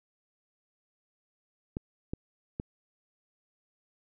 clicks, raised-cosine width 3 ms, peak -20 dBFS, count 3, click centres 1.769 / 2.135 / 2.599 s, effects none

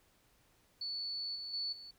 sine tone with level steps, 4452 Hz, C#8, 7 cents sharp, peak -37 / -41 / -35 / -48 dBFS, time 0.81-1.91 s, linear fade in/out 5 ms, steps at 1.35 / 1.53 / 1.72 s, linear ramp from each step 10 ms, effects pink hiss -70 dBFS RMS until 1.98 s

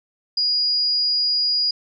sine tone, 4884 Hz, D#8, 33 cents flat, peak -17 dBFS, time 0.37-1.71 s, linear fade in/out 5 ms, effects none

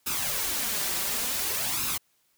white noise with flanger, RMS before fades -29 dBFS, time 0.06-1.98 s, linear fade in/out 10 ms, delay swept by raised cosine 0.76 to 5.26 ms, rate 0.56 Hz, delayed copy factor +0.6, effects white hiss -69 dBFS RMS until 2.37 s

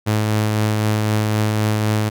sawtooth tone with tremolo, 107.2 Hz, A2, 45 cents flat, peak -11 dBFS, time 0.06-2.1 s, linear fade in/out 20 ms, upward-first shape triangle, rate 3.9 Hz, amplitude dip 25%, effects none

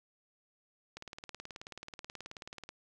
click train, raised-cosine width 0.2 ms, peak -27 dBFS, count 33, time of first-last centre 0.97-2.69 s, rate 18.6 Hz, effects none

